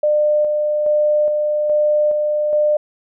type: tone with tremolo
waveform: sine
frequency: 600 Hz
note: D5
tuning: 37 cents sharp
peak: -12 dBFS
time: 0.03-2.77 s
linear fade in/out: 5 ms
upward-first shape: square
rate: 1.2 Hz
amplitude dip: 30%
effects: none